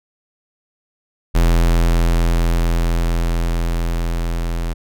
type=tone with level ramp; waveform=square; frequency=42.2 Hz; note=E1; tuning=41 cents sharp; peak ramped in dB=-11 to -20 dBFS; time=1.34-4.74 s; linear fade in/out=20 ms; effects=none